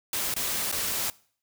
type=noise with dropouts; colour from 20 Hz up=white; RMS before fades=-29 dBFS; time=0.13-1.1 s; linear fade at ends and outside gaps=1 ms; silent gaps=0.34-0.364 / 0.715-0.725 s; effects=noise-tail reverb RT60 0.5 s tail -22 dB re dry